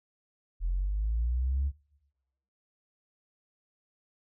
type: linear sweep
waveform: sine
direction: up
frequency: 41.2 to 71.5 Hz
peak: -25 dBFS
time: 0.6-1.72 s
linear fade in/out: 50 ms
effects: noise-tail reverb RT60 0.9 s tail -20 dB re dry + tanh soft clip ceiling -22 dBFS